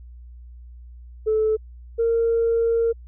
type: tone pair in turn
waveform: sine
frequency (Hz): 435.2 / 460.6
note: A4 / A#4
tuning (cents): -19 / -21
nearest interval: minor second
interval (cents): 98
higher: second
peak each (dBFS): -16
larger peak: neither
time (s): 1.26-1.57 / 1.98-2.93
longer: second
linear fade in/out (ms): 20
effects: tanh soft clip ceiling -13 dBFS + added 60 Hz sine -39 dBFS peak until 3.07 s